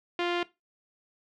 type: tone with low-pass filter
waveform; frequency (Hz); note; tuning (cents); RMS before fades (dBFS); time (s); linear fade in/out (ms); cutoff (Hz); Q
sawtooth; 349.2; F4; 0; -29; 0.19-0.43; 2; 3000; 2.3
effects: noise-tail reverb RT60 0.2 s tail -17 dB re dry